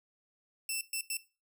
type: tone bursts at uneven times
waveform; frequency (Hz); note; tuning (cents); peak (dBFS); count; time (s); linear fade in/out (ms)
10% pulse; 2670; E7; +22; -24; 3; 0.69-0.81 / 0.93-1.01 / 1.1-1.17; 2
effects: noise-tail reverb RT60 0.3 s tail -19 dB re dry